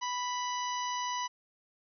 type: harmonic tone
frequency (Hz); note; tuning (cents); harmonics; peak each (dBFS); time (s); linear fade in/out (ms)
987.8; B5; 0; 1 / 2 / 3 / 4 / 5 / 6; -33 / -42 / -42 / -48 / -47 / -42; 0.01-1.28; 20
effects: none